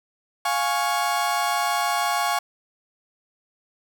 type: chord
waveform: 35% pulse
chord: Db major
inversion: first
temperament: equal with one note detuned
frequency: 704.5 / 830.6 / 1108.7 Hz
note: F5 / Ab5 / Db6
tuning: +15 / 0 / 0 cents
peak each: -24 dBFS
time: 0.45-2.39 s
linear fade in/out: 5 ms
effects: none